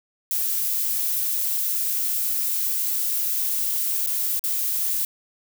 violet noise with dropouts, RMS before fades -24 dBFS, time 0.31-5.05 s, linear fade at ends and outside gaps 1 ms, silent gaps 4.063-4.071 / 4.394-4.439 s, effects none

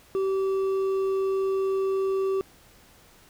triangle tone with hard clipping, 385.6 Hz, G4, 28 cents flat, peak -24 dBFS, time 0.15-2.41 s, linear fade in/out 0 ms, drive 8 dB, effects pink hiss -55 dBFS RMS until 3.29 s

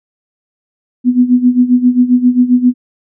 sine tone with tremolo, 248 Hz, B3, 7 cents sharp, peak -3 dBFS, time 1.04-2.74 s, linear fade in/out 50 ms, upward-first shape sine, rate 7.5 Hz, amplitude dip 80%, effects none

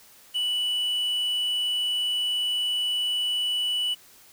triangle tone with quantisation, 2960 Hz, F#7, in tune, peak -22 dBFS, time 0.34-3.95 s, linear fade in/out 20 ms, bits 8, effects white hiss -53 dBFS RMS until 4.32 s

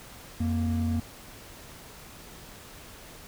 triangle tone pair together, 88.02 / 234.1 Hz, F2 / A#3, +14 / +8 cents, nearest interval octave + perfect fourth, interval 1694 cents, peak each -25 / -26 dBFS, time 0.4-1 s, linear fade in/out 5 ms, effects pink hiss -47 dBFS RMS until 3.27 s

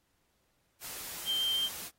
sine tone in noise, 3147 Hz, G7, 6 cents sharp, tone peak -28 dBFS, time 1.25-1.7 s, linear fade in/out 50 ms, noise white, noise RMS -42 dBFS, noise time 0.8-1.91 s, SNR +11 dB, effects pink hiss -75 dBFS RMS until 1.98 s + AAC 48 kbps

